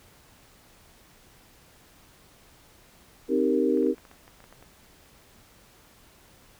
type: chord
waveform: sine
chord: C minor seventh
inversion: none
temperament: equal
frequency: 261.6 / 311.1 / 392 / 466.2 Hz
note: C4 / Eb4 / G4 / Bb4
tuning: 0 / 0 / 0 / 0 cents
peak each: -26 dBFS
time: 3.28-3.95 s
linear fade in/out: 50 ms
type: clicks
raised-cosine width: 0.5 ms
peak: -35 dBFS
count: 11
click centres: 3.773 / 3.828 / 3.867 / 3.982 / 4.052 / 4.114 / 4.279 / 4.404 / 4.441 / 4.526 / 4.626 s
effects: pink hiss -56 dBFS RMS until 6.59 s